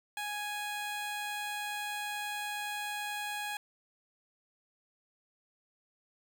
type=tone; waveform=15% pulse; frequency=830.6 Hz; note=G#5; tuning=in tune; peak=-29 dBFS; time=0.17-3.57 s; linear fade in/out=2 ms; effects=10-bit